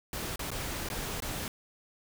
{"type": "noise with dropouts", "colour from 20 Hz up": "pink", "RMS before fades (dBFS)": -36, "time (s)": [0.13, 1.48], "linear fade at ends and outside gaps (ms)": 1, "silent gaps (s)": [[0.359, 0.393], [0.505, 0.515], [0.888, 0.9], [1.203, 1.222]], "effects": []}